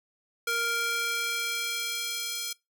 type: tone with high-pass filter sweep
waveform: square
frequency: 466.2 Hz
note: A#4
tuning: in tune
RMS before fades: -31 dBFS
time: 0.47-2.53 s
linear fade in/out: 5 ms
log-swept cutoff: 1100 to 4100 Hz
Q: 1
effects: noise-tail reverb RT60 0.2 s tail -22 dB re dry